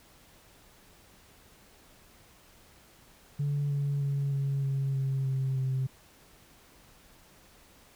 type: tone with pitch steps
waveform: sine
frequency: 143.7 / 141.89 / 140.09 / 138.32 / 136.58 / 134.85 / 133.15 / 131.47 Hz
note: D3 / C#3 / C#3 / C#3 / C#3 / C#3 / C3 / C3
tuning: -37 / +41 / +19 / -3 / -25 / -47 / +31 / +9 cents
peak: -25 dBFS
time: 3.39-5.87 s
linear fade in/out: 10 ms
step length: 310 ms
effects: tanh soft clip ceiling -24 dBFS + pink hiss -58 dBFS RMS until 7.95 s